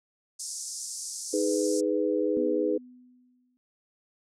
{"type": "band-pass noise", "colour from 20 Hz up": "pink", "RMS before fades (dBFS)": -37, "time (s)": [0.39, 1.81], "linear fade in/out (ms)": 10, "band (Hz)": [5200, 9800], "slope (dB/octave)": 48}
{"type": "chord", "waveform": "sine", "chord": "G# minor", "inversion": "second", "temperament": "just", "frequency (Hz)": [311.5, 415.3, 498.4], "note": ["D#4", "G#4", "B4"], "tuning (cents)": [2, 0, 16], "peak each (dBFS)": -28, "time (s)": [1.33, 2.78], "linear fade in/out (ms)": 10}
{"type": "tone with exponential decay", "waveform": "sine", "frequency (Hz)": 249.5, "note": "B3", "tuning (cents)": 18, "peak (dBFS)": -30, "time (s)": [2.37, 3.57], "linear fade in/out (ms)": 0, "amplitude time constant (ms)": 260}
{"effects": []}